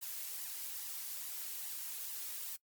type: noise with flanger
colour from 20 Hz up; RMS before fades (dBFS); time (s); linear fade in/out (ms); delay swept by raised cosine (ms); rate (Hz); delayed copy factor
blue; -43; 0.01-2.57; 20; 1 to 3.2; 2.4; +0.55
effects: noise-tail reverb RT60 0.1 s tail -23 dB re dry + Opus 48 kbps